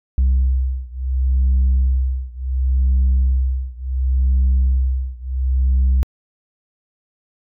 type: beating tone pair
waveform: sine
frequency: 64.5 / 65.2 Hz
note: C2 / C2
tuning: -24 / -5 cents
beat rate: 0.7 Hz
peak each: -15 / -16 dBFS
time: 0.18-6.03 s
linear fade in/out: 0 ms
effects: tanh soft clip ceiling -10 dBFS